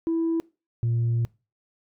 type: tone pair in turn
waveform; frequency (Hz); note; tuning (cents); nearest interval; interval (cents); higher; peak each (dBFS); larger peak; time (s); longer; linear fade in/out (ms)
sine; 329.4 / 116.93; E4 / A#2; -1 / +6; octave + tritone; 1793; first; -20 / -19; second; 0.07-0.4 / 0.83-1.25; second; 0
effects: noise-tail reverb RT60 0.3 s tail -24 dB re dry + tanh soft clip ceiling -19 dBFS